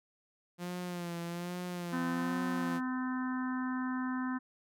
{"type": "tone with vibrato", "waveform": "sawtooth", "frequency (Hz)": 174.61, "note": "F3", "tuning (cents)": 0, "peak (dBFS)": -33, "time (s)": [0.58, 2.81], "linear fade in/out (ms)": 50, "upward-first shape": "sine", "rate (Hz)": 1.2, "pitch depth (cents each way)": 45}
{"type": "harmonic tone", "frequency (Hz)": 255.6, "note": "C4", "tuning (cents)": -40, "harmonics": [1, 3, 4, 5, 6, 7], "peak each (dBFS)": [-33, -49, -42, -46, -45, -47], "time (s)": [1.92, 4.39], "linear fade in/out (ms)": 20}
{"effects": []}